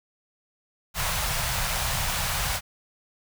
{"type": "band-stop noise", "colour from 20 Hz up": "pink", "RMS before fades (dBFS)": -27, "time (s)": [0.94, 2.61], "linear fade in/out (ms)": 50, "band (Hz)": [150, 640], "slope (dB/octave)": 24, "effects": []}